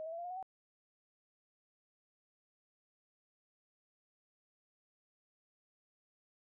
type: tone with pitch steps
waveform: sine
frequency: 629 / 649.3 / 670.3 / 691.9 / 714.2 / 737.3 / 761.1 Hz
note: D#5 / E5 / E5 / F5 / F5 / F#5 / F#5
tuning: +19 / -26 / +29 / -16 / +39 / -6 / +49 cents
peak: -40 dBFS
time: 0-0.427 s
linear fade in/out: 0 ms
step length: 61 ms
effects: none